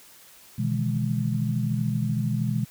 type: chord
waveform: sine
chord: E major seventh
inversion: second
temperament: equal with one note detuned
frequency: 123.47 / 151.75 / 164.81 / 207.7 Hz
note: B2 / D#3 / E3 / G#3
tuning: 0 / -43 / 0 / 0 cents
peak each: -26 / -30 / -31 / -28 dBFS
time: 0.58-2.65 s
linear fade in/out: 10 ms
effects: white hiss -51 dBFS RMS until 2.7 s